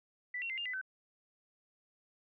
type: tone with pitch steps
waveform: sine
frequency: 1978 / 2735 / 2082 / 2808 / 2003 / 1530 Hz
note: B6 / F7 / C7 / F7 / B6 / G6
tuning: +2 / -37 / -9 / +9 / +24 / -42 cents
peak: -36 dBFS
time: 0.34-0.814 s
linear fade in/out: 5 ms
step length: 79 ms
effects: none